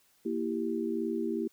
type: chord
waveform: sine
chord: E diminished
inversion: second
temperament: equal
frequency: 233.1 / 329.6 / 392 Hz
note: Bb3 / E4 / G4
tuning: 0 / 0 / 0 cents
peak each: -34 / -33 / -34 dBFS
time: 0.25-1.48 s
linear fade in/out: 10 ms
effects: white hiss -67 dBFS RMS until 1.52 s